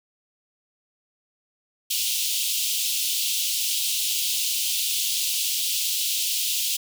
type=high-pass noise; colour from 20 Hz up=pink; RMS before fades=-25 dBFS; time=1.9-6.77 s; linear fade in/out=10 ms; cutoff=2800 Hz; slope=48 dB/octave; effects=none